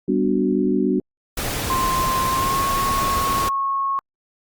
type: chord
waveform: sine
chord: G major seventh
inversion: none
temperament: equal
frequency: 196 / 246.9 / 293.7 / 370 Hz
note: G3 / B3 / D4 / F#4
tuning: 0 / 0 / 0 / 0 cents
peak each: -22 dBFS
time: 0.08-1 s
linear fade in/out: 5 ms
type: noise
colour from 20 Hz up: pink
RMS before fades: -25 dBFS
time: 1.37-3.49 s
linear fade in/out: 5 ms
type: tone with pitch glide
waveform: sine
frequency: 1048 to 1095 Hz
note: C6 to C#6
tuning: +2 to -22 cents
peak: -19 dBFS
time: 1.7-3.99 s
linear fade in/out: 0 ms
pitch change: +76 cents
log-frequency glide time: 2.32-2.63 s
effects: Opus 32 kbps